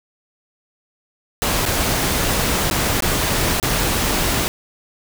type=noise with dropouts; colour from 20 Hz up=pink; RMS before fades=-19 dBFS; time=1.42-4.48 s; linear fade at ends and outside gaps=0 ms; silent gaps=1.654-1.661 / 2.7-2.711 / 3.005-3.023 / 3.599-3.628 s; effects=none